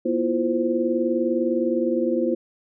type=tone cluster; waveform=sine; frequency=241.4 / 330.6 / 350.3 / 519 Hz; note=B3 / E4 / F4 / C5; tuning=-39 / +5 / +5 / -14 cents; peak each=-25 dBFS; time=0.05-2.35 s; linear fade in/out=10 ms; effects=none